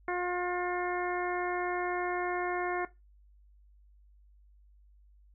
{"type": "harmonic tone", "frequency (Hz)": 356.8, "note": "F4", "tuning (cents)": 37, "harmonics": [1, 2, 3, 4, 5, 6], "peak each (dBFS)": [-33, -36, -38, -39, -40, -41], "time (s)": [0.08, 2.85], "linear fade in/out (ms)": 2, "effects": ["noise-tail reverb RT60 0.2 s tail -17 dB re dry", "added 50 Hz sine -57 dBFS peak until 5.34 s"]}